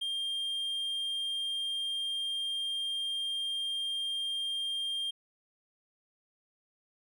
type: tone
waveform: triangle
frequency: 3200 Hz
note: G7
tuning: 35 cents sharp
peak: -30 dBFS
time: 0.01-5.11 s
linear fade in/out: 10 ms
effects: none